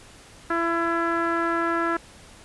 sawtooth tone with low-pass filter, 335.5 Hz, E4, 31 cents sharp, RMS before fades -24 dBFS, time 0.5-1.97 s, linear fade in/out 5 ms, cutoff 1500 Hz, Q 6.7, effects pink hiss -48 dBFS RMS until 2.44 s + resampled to 24000 Hz

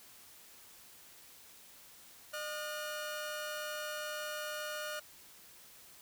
sawtooth tone pair together, 605.4 / 1440 Hz, D#5 / F#6, -48 / -47 cents, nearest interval octave + minor third, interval 1501 cents, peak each -37 / -38 dBFS, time 2.33-5 s, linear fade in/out 10 ms, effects white hiss -57 dBFS RMS until 6.01 s

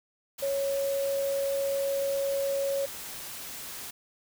sine tone in noise, 553 Hz, C#5, 4 cents flat, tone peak -26 dBFS, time 0.42-2.86 s, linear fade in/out 10 ms, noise white, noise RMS -40 dBFS, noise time 0.38-3.91 s, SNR +11 dB, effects none

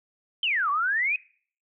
sine exponential two-way sweep, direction down then up, 3177 to 1106 to 2567 Hz, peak -22 dBFS, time 0.43-1.16 s, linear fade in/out 2 ms, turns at 0.7 s, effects noise-tail reverb RT60 0.5 s tail -23 dB re dry

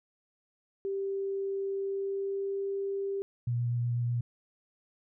sine tone with pitch glide, 392 to 394.5 Hz, G4 to G4, 0 to +11 cents, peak -30 dBFS, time 0.85-3.22 s, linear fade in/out 0 ms, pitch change +11 cents, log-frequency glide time 1.74-2.65 s
sine tone with vibrato, 120 Hz, B2, 49 cents flat, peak -27 dBFS, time 3.47-4.21 s, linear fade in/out 5 ms, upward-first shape square, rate 8.1 Hz, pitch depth 9 cents each way
effects none

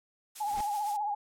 blue noise with tremolo, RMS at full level -41 dBFS, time 0.35-0.97 s, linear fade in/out 10 ms, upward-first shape sine, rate 7.9 Hz, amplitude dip 40%
sine tone with vibrato, 830.6 Hz, G#5, in tune, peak -29 dBFS, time 0.4-1.15 s, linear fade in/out 10 ms, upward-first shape triangle, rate 15 Hz, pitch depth 71 cents each way
pink noise with exponential growth, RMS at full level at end -37 dBFS, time 0.4-0.61 s, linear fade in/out 5 ms, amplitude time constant 45 ms
effects low-pass 11000 Hz 12 dB/octave

